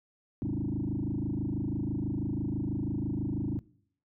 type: tone with frequency modulation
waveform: sine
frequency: 201.5 Hz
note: G3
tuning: 48 cents sharp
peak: -28 dBFS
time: 0.42-3.59 s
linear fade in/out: 0 ms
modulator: 26.1 Hz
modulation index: 4.6
effects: noise-tail reverb RT60 0.6 s tail -21 dB re dry + tanh soft clip ceiling -25 dBFS